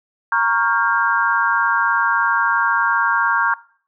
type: chord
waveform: sine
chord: G half-diminished seventh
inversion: first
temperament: equal with one note detuned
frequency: 932.3 / 1108.7 / 1396.9 / 1600 Hz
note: Bb5 / Db6 / F6 / G6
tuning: 0 / 0 / 0 / +35 cents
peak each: -20 dBFS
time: 0.32-3.54 s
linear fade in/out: 2 ms
effects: noise-tail reverb RT60 0.5 s tail -20 dB re dry